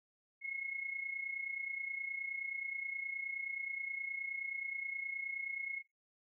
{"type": "tone with amplitude modulation", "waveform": "sine", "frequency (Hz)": 2172, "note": "C#7", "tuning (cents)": -36, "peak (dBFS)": -35, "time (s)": [0.41, 5.83], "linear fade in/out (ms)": 50, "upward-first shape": "sine", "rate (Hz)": 29.5, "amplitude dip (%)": 70, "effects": ["noise-tail reverb RT60 0.2 s tail -17 dB re dry"]}